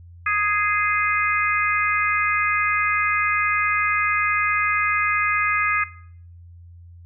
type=harmonic tone; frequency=415.3 Hz; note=G#4; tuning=in tune; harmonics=3 / 4 / 5 / 6; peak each=-23 / -24 / -25 / -26 dBFS; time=0.26-5.84 s; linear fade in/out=5 ms; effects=noise-tail reverb RT60 0.6 s tail -18 dB re dry + added 86 Hz sine -41 dBFS peak until 7.05 s